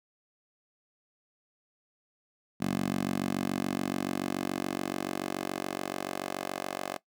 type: tone with high-pass filter sweep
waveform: 10% pulse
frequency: 47 Hz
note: F#1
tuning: 28 cents sharp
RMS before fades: -33 dBFS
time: 2.6-6.98 s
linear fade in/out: 20 ms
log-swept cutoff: 200 to 510 Hz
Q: 1.7
effects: noise-tail reverb RT60 0.1 s tail -18 dB re dry